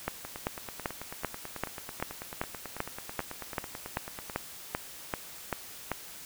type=two click trains; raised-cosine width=0.5 ms; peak=-23 / -14 dBFS; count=38 / 16; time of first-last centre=0.25-4.298 / 0.08-5.917 s; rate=9.14 / 2.57 Hz; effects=white hiss -46 dBFS RMS until 6.25 s